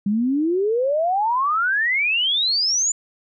sine exponential sweep, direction up, 196 to 7140 Hz, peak -17 dBFS, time 0.06-2.92 s, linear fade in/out 5 ms, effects none

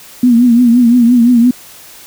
sine tone with vibrato, 240 Hz, B3, 49 cents flat, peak -4 dBFS, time 0.23-1.51 s, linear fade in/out 5 ms, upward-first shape triangle, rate 5.8 Hz, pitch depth 93 cents each way, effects white hiss -36 dBFS RMS until 2.06 s

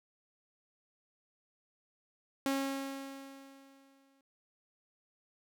sawtooth tone with exponential decay, 272.7 Hz, C#4, 28 cents flat, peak -25 dBFS, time 2.46-4.21 s, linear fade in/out 1 ms, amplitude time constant 380 ms, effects none

